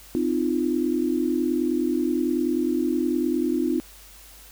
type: tone cluster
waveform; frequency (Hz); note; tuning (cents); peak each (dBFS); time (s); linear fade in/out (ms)
sine; 256 / 306.4 / 345.2; C4 / D#4 / F4; -38 / -27 / -20; -25; 0.15-3.8; 0
effects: added 50 Hz sine -50 dBFS peak until 4.51 s + white hiss -48 dBFS RMS until 4.51 s